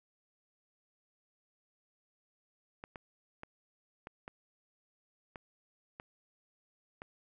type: clicks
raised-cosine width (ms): 0.5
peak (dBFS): -29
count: 8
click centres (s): 2.839 / 2.958 / 3.434 / 4.071 / 4.279 / 5.358 / 5.999 / 7.019
effects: none